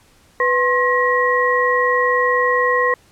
sine tone cluster, 495.7 / 1066 / 1902 Hz, B4 / C6 / A#6, +6 / +32 / +34 cents, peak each -18 dBFS, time 0.4-2.94 s, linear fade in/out 2 ms, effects pink hiss -53 dBFS RMS until 3.11 s + low-pass 12000 Hz 12 dB/octave

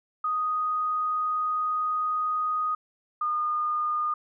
sine tone pair in turn, 1244.5 / 1220.3 Hz, D#6 / D#6, 0 / -34 cents, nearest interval unison, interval 34 cents, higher first, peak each -24 dBFS, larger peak neither, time 0.24-2.75 / 3.21-4.14 s, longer first, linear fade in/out 5 ms, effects none

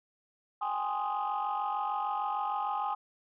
sine chord, Ab major seventh, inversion third, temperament equal, 784 / 830.6 / 1046.5 / 1244.5 Hz, G5 / Ab5 / C6 / Eb6, 0 / 0 / 0 / 0 cents, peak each -36 / -32 / -36 / -35 dBFS, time 0.61-2.95 s, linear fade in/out 10 ms, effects tanh soft clip ceiling -24 dBFS

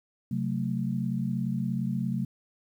sine chord, F# diminished, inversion second, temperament just, 133.2 / 185 / 222 Hz, C3 / F#3 / A3, +31 / 0 / +16 cents, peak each -31 dBFS, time 0.31-2.25 s, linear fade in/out 5 ms, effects 10-bit

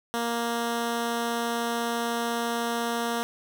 10% pulse tone, 234 Hz, A#3, 7 cents sharp, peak -18 dBFS, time 0.14-3.23 s, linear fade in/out 0 ms, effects none

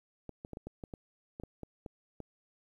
clicks, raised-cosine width 2 ms, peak -29 dBFS, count 12, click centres 0.293 / 0.449 / 0.533 / 0.571 / 0.67 / 0.838 / 0.938 / 1.399 / 1.436 / 1.633 / 1.862 / 2.203 s, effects 11-bit

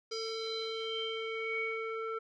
square tone with low-pass filter sweep, 447.3 Hz, A4, 28 cents sharp, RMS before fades -37 dBFS, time 0.11-2.19 s, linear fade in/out 10 ms, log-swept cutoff 5200 to 1600 Hz, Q 8.2, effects none

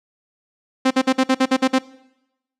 sawtooth tone bursts, 261.6 Hz, C4, in tune, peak -9 dBFS, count 9, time 0.85-1.788 s, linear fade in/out 10 ms, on 58 ms, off 52 ms, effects noise-tail reverb RT60 0.9 s tail -21 dB re dry + low-pass 6000 Hz 12 dB/octave

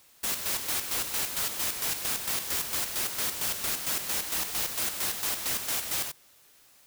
white noise with tremolo, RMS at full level -29 dBFS, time 0.23-6.12 s, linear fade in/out 10 ms, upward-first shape square, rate 4.4 Hz, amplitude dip 55%, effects white hiss -59 dBFS RMS until 6.86 s

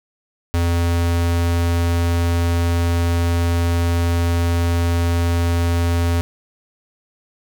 square tone, 85.4 Hz, F2, 38 cents flat, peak -16 dBFS, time 0.54-6.21 s, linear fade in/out 0 ms, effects none

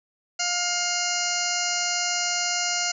harmonic tone, 707 Hz, F5, 21 cents sharp, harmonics 1 / 2 / 3 / 4 / 6 / 7 / 8 / 9 / 10, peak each -32 / -32 / -32 / -32 / -32 / -32 / -32 / -32 / -32 dBFS, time 0.39-2.92 s, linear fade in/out 10 ms, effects none

